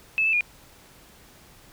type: tone with pitch steps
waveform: sine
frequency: 2611 / 2634 / 2432 Hz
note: E7 / E7 / D#7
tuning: -17 / -2 / -40 cents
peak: -19 dBFS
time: 0.18-0.408 s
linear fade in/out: 0 ms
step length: 76 ms
effects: pink hiss -52 dBFS RMS until 1.72 s